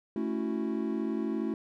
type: chord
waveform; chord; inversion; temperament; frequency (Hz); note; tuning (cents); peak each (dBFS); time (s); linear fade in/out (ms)
triangle; F# minor seventh; first; equal; 220 / 277.2 / 329.6 / 370; A3 / C#4 / E4 / F#4; 0 / 0 / 0 / 0; -31 / -34 / -32 / -35; 0.16-1.54; 2
effects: none